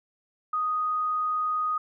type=tone; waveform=sine; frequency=1244.5 Hz; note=D#6; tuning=in tune; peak=-24 dBFS; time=0.53-1.78 s; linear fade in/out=5 ms; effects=none